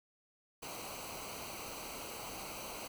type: noise with comb filter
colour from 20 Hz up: pink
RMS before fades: -45 dBFS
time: 0.62-2.88 s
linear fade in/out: 10 ms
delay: 0.57 ms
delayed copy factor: -0.75
effects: none